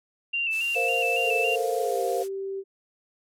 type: tone with vibrato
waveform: sine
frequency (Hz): 2708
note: E7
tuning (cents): +46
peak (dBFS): -24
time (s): 0.33-1.56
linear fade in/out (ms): 10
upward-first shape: square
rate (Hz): 3.6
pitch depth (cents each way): 42
type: noise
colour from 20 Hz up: blue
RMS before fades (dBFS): -38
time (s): 0.5-2.29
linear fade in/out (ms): 50
type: chord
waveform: sine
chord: Bb suspended second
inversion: none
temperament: equal with one note detuned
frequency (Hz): 466.2 / 523.3 / 701.7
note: Bb4 / C5 / F5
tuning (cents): 0 / 0 / +8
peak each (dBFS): -29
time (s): 0.75-2.24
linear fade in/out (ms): 20
type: tone with pitch glide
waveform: sine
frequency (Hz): 441.9 to 389.2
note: A4 to G4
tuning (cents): +7 to -12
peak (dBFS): -29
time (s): 1.23-2.64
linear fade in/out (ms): 50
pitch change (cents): -219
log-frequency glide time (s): 1.78-2.02
effects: low-pass 11000 Hz 12 dB/octave